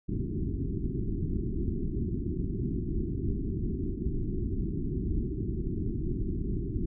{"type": "low-pass noise", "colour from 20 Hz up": "pink", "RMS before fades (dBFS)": -31, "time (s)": [0.08, 6.86], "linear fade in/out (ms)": 10, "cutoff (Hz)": 390, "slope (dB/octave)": 96, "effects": []}